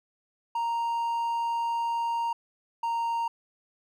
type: tone pair in turn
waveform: triangle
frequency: 931 / 927.7 Hz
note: A#5 / A#5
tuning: -2 / -9 cents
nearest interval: unison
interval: 7 cents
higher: first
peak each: -24 dBFS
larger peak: neither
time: 0.55-2.33 / 2.83-3.28 s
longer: first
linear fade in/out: 5 ms
effects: none